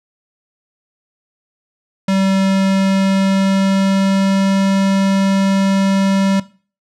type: tone with pitch glide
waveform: square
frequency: 192.9 to 194.58 Hz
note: G3 to G3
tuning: -28 to -13 cents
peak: -13 dBFS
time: 2.08-6.4 s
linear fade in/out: 5 ms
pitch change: +15 cents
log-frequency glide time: 2.39-4.63 s
effects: noise-tail reverb RT60 0.4 s tail -19 dB re dry + low-pass 7000 Hz 12 dB/octave